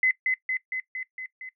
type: tone with echo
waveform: sine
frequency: 2035 Hz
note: C7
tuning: 49 cents flat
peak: -18 dBFS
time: 0.03-0.11 s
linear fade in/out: 2 ms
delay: 230 ms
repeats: 6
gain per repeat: -3 dB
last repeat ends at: 1.49 s
effects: noise-tail reverb RT60 0.1 s tail -18 dB re dry